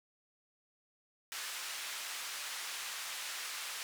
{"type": "band-pass noise", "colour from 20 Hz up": "pink", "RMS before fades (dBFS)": -42, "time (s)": [1.32, 3.83], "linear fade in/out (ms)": 0, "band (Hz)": [1500, 11000], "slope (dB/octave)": 12, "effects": []}